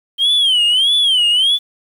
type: tone with vibrato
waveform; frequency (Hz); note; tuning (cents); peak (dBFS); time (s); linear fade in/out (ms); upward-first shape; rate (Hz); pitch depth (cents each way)
sine; 3136; G7; 0; -8; 0.18-1.59; 50; sine; 1.6; 170
effects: tanh soft clip ceiling -9 dBFS + 7-bit